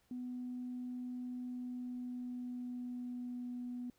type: tone with pitch glide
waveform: sine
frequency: 248.7 to 245.7 Hz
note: B3 to B3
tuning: +12 to -9 cents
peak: -39 dBFS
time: 0.11-3.9 s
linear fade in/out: 2 ms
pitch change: -21 cents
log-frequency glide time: 1.36-3.52 s
effects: tanh soft clip ceiling -35 dBFS + pink hiss -74 dBFS RMS until 3.98 s